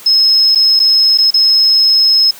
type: tone with dropouts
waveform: sine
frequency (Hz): 5170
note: E8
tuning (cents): -34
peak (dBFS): -6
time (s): 0.06-2.31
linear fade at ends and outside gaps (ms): 5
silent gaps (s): 0.55-0.556 / 0.794-0.799 / 1.176-1.184 / 1.306-1.34
effects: white hiss -35 dBFS RMS until 2.39 s + high-pass 150 Hz 12 dB/octave